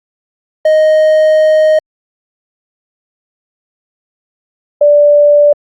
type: tone pair in turn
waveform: triangle / sine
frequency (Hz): 622.3 / 585.7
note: D#5 / D5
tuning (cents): 0 / -5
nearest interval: minor second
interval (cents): 105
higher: first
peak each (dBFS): -3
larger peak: neither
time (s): 0.65-1.79 / 4.81-5.53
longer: first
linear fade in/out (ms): 5
effects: Opus 32 kbps